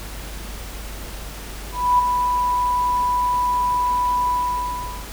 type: tone with ADSR envelope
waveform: sine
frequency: 987.8 Hz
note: B5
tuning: in tune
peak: -11 dBFS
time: 1.72-5.07 s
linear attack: 270 ms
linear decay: 10 ms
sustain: -6 dB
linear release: 780 ms
effects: added 50 Hz sine -32 dBFS peak until 5.12 s + pink hiss -36 dBFS RMS until 5.12 s